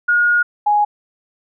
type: tone pair in turn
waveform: sine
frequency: 1436 / 831.7 Hz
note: F6 / G#5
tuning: +48 / +2 cents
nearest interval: major sixth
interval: 946 cents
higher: first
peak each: -11 dBFS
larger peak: neither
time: 0.08-0.43 / 0.66-0.85 s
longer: first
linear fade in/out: 10 ms
effects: none